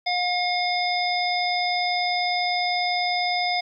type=harmonic tone; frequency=717 Hz; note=F5; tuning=45 cents sharp; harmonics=1 / 3 / 5 / 7; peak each=-24 / -27 / -31 / -28 dBFS; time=0.06-3.61 s; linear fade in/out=10 ms; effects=10-bit